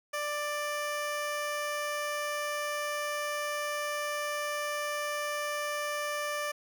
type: tone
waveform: 15% pulse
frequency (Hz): 590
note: D5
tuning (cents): +8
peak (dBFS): -25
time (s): 0.13-6.52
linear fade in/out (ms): 10
effects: none